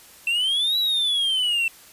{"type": "exponential two-way sweep", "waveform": "triangle", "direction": "up then down", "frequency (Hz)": [2673, 3951, 2673], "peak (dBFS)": -18, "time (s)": [0.27, 1.68], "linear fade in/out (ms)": 2, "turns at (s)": 0.78, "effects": ["white hiss -48 dBFS RMS until 1.92 s", "resampled to 32000 Hz"]}